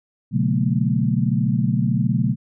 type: tone cluster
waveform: sine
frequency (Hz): 122.2 / 141.7 / 181.5 / 215.1 / 236.8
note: B2 / C#3 / F#3 / A3 / A#3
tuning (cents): -18 / +38 / -33 / -39 / +27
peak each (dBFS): -22 / -22 / -23 / -23 / -27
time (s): 0.31-2.36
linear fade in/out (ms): 50
effects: none